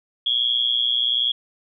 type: tone with amplitude modulation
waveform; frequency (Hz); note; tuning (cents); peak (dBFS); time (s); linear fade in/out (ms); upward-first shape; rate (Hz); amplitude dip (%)
sine; 3317; G#7; -3; -14; 0.26-1.32; 5; sine; 121; 90
effects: none